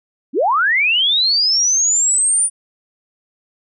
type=linear sweep; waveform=sine; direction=up; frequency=215.7 to 9450 Hz; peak=-12 dBFS; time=0.33-2.5 s; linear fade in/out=50 ms; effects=none